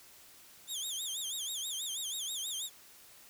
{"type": "tone with vibrato", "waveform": "20% pulse", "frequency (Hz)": 3439, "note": "A7", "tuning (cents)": -40, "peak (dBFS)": -30, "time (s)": [0.67, 2.7], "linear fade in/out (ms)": 50, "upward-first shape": "sine", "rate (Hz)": 6.2, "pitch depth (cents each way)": 170, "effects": ["white hiss -57 dBFS RMS until 3.29 s"]}